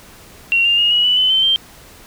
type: tone with pitch steps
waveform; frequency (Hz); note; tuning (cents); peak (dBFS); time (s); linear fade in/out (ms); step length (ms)
sine; 2745 / 2799 / 2855 / 2912 / 2969 / 3028 / 3088 / 3150; F7 / F7 / F7 / F#7 / F#7 / F#7 / G7 / G7; -31 / +3 / +37 / -28 / +5 / +39 / -27 / +8; -11; 0.52-1.56; 0; 130
effects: pink hiss -42 dBFS RMS until 2.06 s